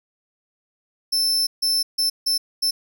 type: tone bursts at uneven times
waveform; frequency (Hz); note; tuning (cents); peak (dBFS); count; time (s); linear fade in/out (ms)
40% pulse; 5310; E8; +12; -17; 5; 1.12-1.47 / 1.62-1.83 / 1.98-2.1 / 2.26-2.38 / 2.62-2.71; 10
effects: none